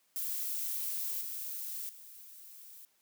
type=noise with level steps; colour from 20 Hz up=violet; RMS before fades=-36 / -40 / -52 dBFS; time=0.16-2.85 s; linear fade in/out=0 ms; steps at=1.21 / 1.89 s; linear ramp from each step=2 ms; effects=white hiss -72 dBFS RMS until 3.01 s + high-pass 150 Hz 12 dB/octave